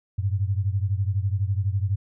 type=beating tone pair; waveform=sine; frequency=94.9 / 106.9 Hz; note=F#2 / A2; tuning=+44 / -49 cents; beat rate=12 Hz; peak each=-23 / -26 dBFS; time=0.18-1.96 s; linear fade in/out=10 ms; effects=none